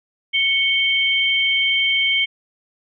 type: tone pair together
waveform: sine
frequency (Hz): 2217 / 3135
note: C#7 / G7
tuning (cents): 0 / -1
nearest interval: tritone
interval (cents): 599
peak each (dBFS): -18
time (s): 0.33-2.26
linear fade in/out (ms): 20
effects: none